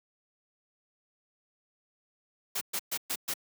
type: noise bursts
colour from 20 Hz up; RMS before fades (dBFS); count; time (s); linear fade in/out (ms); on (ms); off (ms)
white; -32; 5; 2.55-3.34; 10; 62; 120
effects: high-pass 150 Hz 12 dB/octave